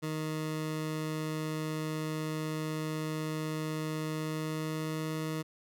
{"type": "tone with pitch glide", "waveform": "20% pulse", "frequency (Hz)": [156, 157.36], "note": ["D#3", "D#3"], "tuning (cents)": [5, 20], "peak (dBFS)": -28, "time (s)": [0.02, 5.43], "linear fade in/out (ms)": 20, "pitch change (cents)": 15, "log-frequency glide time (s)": [4.13, 5.16], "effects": []}